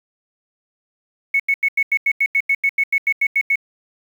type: tone bursts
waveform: sine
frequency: 2207 Hz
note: C#7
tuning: 8 cents flat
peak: -13 dBFS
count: 16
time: 1.34-3.557 s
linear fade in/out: 5 ms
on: 57 ms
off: 87 ms
effects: 7-bit